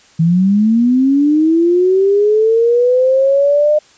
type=linear sweep; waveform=sine; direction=up; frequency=158.9 to 609 Hz; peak=-8 dBFS; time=0.19-3.79 s; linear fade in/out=10 ms; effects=white hiss -47 dBFS RMS until 3.97 s + resampled to 16000 Hz